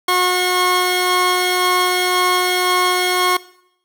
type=tone pair together; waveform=15% pulse; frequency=362.8 / 1086.5 Hz; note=F#4 / C#6; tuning=-34 / -35 cents; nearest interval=octave + perfect fifth; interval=1899 cents; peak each=-11 dBFS; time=0.08-3.37 s; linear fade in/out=5 ms; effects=noise-tail reverb RT60 0.7 s tail -19 dB re dry